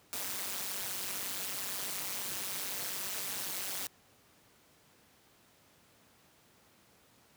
white noise with amplitude modulation, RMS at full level -34 dBFS, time 0.13-3.87 s, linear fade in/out 0 ms, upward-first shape sine, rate 193 Hz, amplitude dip 95%, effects pink hiss -64 dBFS RMS until 7.36 s + high-pass 100 Hz 12 dB/octave

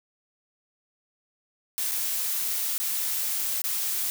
blue noise with dropouts, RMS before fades -28 dBFS, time 1.78-4.1 s, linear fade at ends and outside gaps 0 ms, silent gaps 1.913-1.918 / 2.78-2.8 / 3.618-3.64 s, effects none

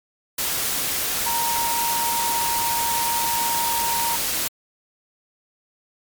sine tone in noise, 932.3 Hz, A#5, in tune, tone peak -23 dBFS, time 1.26-4.16 s, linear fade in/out 5 ms, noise white, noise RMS -24 dBFS, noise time 0.38-4.48 s, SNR -2 dB, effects MP3 96 kbps

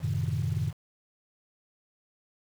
sine chord, F# diminished seventh, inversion none, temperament equal, 92.5 / 110 / 130.81 / 155.56 Hz, F#2 / A2 / C3 / Eb3, 0 / 0 / 0 / 0 cents, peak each -31 dBFS, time 0-0.73 s, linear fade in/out 50 ms, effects tanh soft clip ceiling -20 dBFS + 8-bit

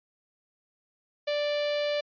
sawtooth tone with notch filter, 587.3 Hz, D5, in tune, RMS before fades -28 dBFS, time 1.27-2.01 s, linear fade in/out 10 ms, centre 1300 Hz, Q 1, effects resampled to 11025 Hz

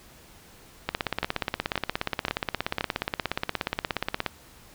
two click trains, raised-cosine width 0.3 ms, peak -9 / -9 dBFS, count 4 / 58, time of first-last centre 1.23-2.809 / 0.89-4.263 s, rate 1.9 / 16.9 Hz, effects pink hiss -52 dBFS RMS until 4.74 s

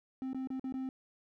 triangle tone with dropouts, 262.1 Hz, C4, 3 cents sharp, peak -33 dBFS, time 0.22-0.89 s, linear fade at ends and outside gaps 1 ms, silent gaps 0.332-0.346 / 0.473-0.503 / 0.596-0.642 / 0.724-0.74 s, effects none

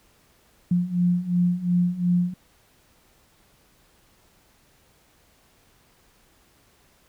sine beating tone pair, 175.2 / 178 Hz, F3 / F3, +6 / +33 cents, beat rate 2.8 Hz, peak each -24 / -21 dBFS, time 0.71-2.34 s, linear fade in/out 5 ms, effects pink hiss -60 dBFS RMS until 7.08 s

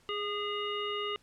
harmonic tone with a mistuned harmonic, 409.5 Hz, G#4, 24 cents flat, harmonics 1 / 3 / 5 / 7 / 9, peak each -36 / -37 / -43 / -37 / -48 dBFS, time 0.09-1.16 s, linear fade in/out 0 ms, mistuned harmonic 1, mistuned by +19 cents, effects pink hiss -65 dBFS RMS until 1.22 s + low-pass 10000 Hz 12 dB/octave

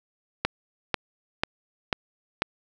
click train, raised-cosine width 0.3 ms, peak -6 dBFS, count 5, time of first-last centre 0.45-2.42 s, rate 2.03 Hz, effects none

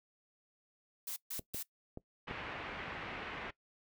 blue noise bursts, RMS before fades -41 dBFS, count 3, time 1.07-1.629 s, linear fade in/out 5 ms, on 93 ms, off 140 ms
clicks, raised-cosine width 2 ms, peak -30 dBFS, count 4, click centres 1.394 / 1.546 / 1.974 / 2.311 s
white low-pass noise, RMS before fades -44 dBFS, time 2.27-3.51 s, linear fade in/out 10 ms, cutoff 2500 Hz, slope 24 dB/octave
effects noise-tail reverb RT60 0.1 s tail -20 dB re dry

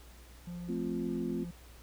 triangle tone with pitch glide, 174.61 to 173.2 Hz, F3 to F3, 0 to -14 cents, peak -37 dBFS, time 0.47-1.51 s, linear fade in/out 5 ms, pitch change -14 cents, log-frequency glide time 0.93-1.06 s
sine chord, F major, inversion first, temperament equal, 220 / 261.6 / 349.2 Hz, A3 / C4 / F4, 0 / 0 / 0 cents, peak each -37 dBFS, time 0.68-1.45 s, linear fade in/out 20 ms
effects added 60 Hz sine -52 dBFS peak until 1.82 s + pink hiss -58 dBFS RMS until 1.82 s

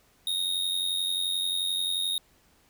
square tone with amplitude modulation, 3729 Hz, A#7, in tune, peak -24 dBFS, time 0.27-2.18 s, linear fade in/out 2 ms, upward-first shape sine, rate 91.4 Hz, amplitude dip 65%, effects pink hiss -63 dBFS RMS until 2.69 s

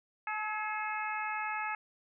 harmonic tone with a mistuned harmonic, 430 Hz, A4, 40 cents flat, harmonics 2 / 3 / 4 / 5 / 6, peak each -37 / -39 / -40 / -41 / -42 dBFS, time 0.27-1.75 s, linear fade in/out 2 ms, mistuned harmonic 4, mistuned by -41 cents, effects none

